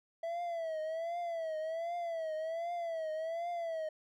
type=tone with vibrato; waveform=triangle; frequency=659.3 Hz; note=E5; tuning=in tune; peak=-33 dBFS; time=0.23-3.89 s; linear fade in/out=5 ms; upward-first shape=triangle; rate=1.3 Hz; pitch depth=110 cents each way; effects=none